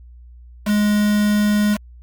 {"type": "tone with quantisation", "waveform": "triangle", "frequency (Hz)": 208.5, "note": "G#3", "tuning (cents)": 7, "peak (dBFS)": -12, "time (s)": [0.65, 1.78], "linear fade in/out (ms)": 50, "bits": 4, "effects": ["added 60 Hz sine -39 dBFS peak until 2.02 s", "Opus 48 kbps"]}